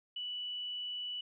sine tone, 2960 Hz, F#7, in tune, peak -37 dBFS, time 0.16-1.21 s, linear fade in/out 5 ms, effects none

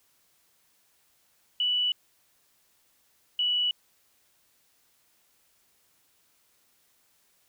sine tone pair in turn, 2960 / 2948 Hz, F#7 / F#7, 0 / -7 cents, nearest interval unison, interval 7 cents, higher first, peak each -23 dBFS, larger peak neither, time 1.6-1.92 / 3.39-3.71 s, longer neither, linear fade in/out 2 ms, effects white hiss -67 dBFS RMS until 7.48 s

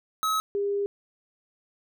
square / sine tone pair in turn, 1283 / 403.2 Hz, E6 / G4, -47 / +49 cents, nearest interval octave + minor sixth, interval 2004 cents, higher first, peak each -24 dBFS, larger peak neither, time 0.23-0.4 / 0.55-0.86 s, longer second, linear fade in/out 0 ms, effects none

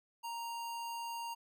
square tone, 932.3 Hz, A#5, in tune, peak -40 dBFS, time 0.23-1.35 s, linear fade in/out 20 ms, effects none

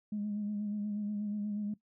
sine tone with vibrato, 207.7 Hz, G#3, in tune, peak -32 dBFS, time 0.12-1.74 s, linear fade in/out 5 ms, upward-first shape sine, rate 8.3 Hz, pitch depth 33 cents each way, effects noise-tail reverb RT60 0.1 s tail -17 dB re dry + tanh soft clip ceiling -28 dBFS

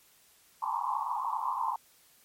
pink band-pass noise, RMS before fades -32 dBFS, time 0.62-1.76 s, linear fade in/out 5 ms, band 850 to 1100 Hz, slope 96 dB/octave, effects white hiss -62 dBFS RMS until 2.24 s + MP3 64 kbps

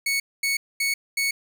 sawtooth tone bursts, 2217 Hz, C#7, in tune, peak -18 dBFS, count 4, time 0.06-1.31 s, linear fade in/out 5 ms, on 140 ms, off 230 ms, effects none

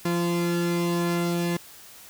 45% pulse tone pair together, 172.61 / 344.8 Hz, F3 / F4, -20 / -22 cents, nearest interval octave, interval 1198 cents, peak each -25 / -27 dBFS, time 0.05-1.57 s, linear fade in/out 5 ms, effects white hiss -47 dBFS RMS until 2.09 s

